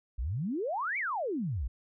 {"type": "exponential two-way sweep", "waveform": "sine", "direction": "up then down", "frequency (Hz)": [51.3, 2349, 51.3], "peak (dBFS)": -30, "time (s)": [0.18, 1.68], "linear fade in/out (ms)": 10, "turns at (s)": 0.98, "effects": []}